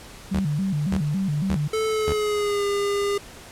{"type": "tone with vibrato", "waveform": "sine", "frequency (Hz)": 168.9, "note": "E3", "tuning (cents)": 42, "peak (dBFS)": -21, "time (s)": [0.31, 1.68], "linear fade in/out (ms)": 10, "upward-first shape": "square", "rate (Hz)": 3.6, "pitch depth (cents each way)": 230}
{"type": "tone bursts", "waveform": "sawtooth", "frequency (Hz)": 76, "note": "D#2", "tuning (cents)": -40, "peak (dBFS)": -20, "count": 4, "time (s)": [0.34, 2.132], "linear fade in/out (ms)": 5, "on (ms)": 58, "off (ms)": 520}
{"type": "tone with pitch glide", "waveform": "square", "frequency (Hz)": [438.1, 404.1], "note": ["A4", "G#4"], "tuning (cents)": [-7, -47], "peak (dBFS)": -22, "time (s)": [1.73, 3.18], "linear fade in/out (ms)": 5, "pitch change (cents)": -140, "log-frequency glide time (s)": [1.87, 2.64]}
{"effects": ["pink hiss -43 dBFS RMS until 3.51 s", "low-pass 11000 Hz 12 dB/octave"]}